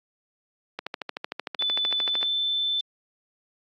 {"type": "click train", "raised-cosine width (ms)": 0.3, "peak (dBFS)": -14, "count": 20, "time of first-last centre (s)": [0.79, 2.229], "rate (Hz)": 13.2}
{"type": "tone with pitch glide", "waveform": "sine", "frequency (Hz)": [3498, 3530], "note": ["A7", "A7"], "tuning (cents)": [-11, 5], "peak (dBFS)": -23, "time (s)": [1.59, 2.81], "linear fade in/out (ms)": 5, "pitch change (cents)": 16, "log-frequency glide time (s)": [2.02, 2.29]}
{"effects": ["high-pass 300 Hz 12 dB/octave", "AAC 48 kbps"]}